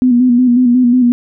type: tone with vibrato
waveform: sine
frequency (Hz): 246.9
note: B3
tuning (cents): 0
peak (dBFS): -6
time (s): 0.02-1.12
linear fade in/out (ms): 0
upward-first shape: square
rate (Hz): 5.5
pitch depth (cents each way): 44
effects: none